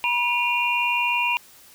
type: tone cluster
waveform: sine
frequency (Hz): 966 / 2424 / 2772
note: B5 / D#7 / F7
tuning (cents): -39 / -46 / -14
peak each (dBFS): -24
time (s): 0.04-1.37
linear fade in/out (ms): 0
effects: white hiss -50 dBFS RMS until 1.74 s